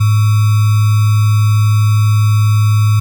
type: tone with sample-and-hold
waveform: sine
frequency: 106.1 Hz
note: G#2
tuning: 38 cents sharp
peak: -7 dBFS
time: 0-3 s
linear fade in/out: 10 ms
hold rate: 1225 Hz
effects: none